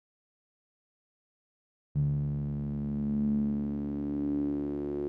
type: tone with band-pass filter sweep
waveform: sawtooth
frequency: 72 Hz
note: D2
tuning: 34 cents flat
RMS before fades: -31 dBFS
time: 1.95-5.08 s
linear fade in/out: 0 ms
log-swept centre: 150 to 350 Hz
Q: 8.8
effects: none